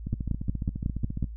two click trains, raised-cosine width 5 ms, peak -15 / -19 dBFS, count 7 / 18, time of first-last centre 0.13-1.227 / 0.07-1.242 s, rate 5.47 / 14.5 Hz, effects noise-tail reverb RT60 0.2 s tail -26 dB re dry + added 55 Hz sine -36 dBFS peak until 1.36 s

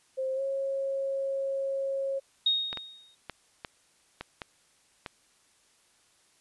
sine tone with pitch glide, 526 to 544.2 Hz, C5 to C#5, +9 to -32 cents, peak -28 dBFS, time 0.17-2.2 s, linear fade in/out 20 ms, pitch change +59 cents, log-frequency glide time 0.35-0.41 s
sine tone with exponential decay, 3729 Hz, A#7, in tune, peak -20 dBFS, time 2.46-3.15 s, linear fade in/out 5 ms, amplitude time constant 150 ms
clicks, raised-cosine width 0.3 ms, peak -20 dBFS, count 7, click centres 2.729 / 2.773 / 3.297 / 3.648 / 4.21 / 4.418 / 5.062 s
effects white hiss -65 dBFS RMS until 6.4 s + resampled to 24000 Hz

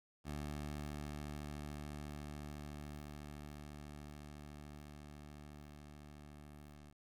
15% pulse tone with level ramp, 73.9 Hz, D2, 11 cents sharp, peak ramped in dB -35 to -49 dBFS, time 0.24-6.94 s, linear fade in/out 50 ms, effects resampled to 32000 Hz + 11-bit

